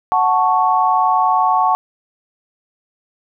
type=chord; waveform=sine; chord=F# minor; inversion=none; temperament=equal; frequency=740 / 880 / 1108.7 Hz; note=F#5 / A5 / C#6; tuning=0 / 0 / 0 cents; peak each=-16 dBFS; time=0.12-1.75 s; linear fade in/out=0 ms; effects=none